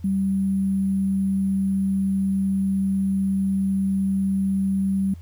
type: tone with sample-and-hold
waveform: sine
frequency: 193.6 Hz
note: G3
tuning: 21 cents flat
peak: -19 dBFS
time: 0.04-5.14 s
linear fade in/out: 5 ms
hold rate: 11025 Hz
effects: added 84 Hz sine -37 dBFS peak until 5.21 s + pink hiss -59 dBFS RMS until 5.21 s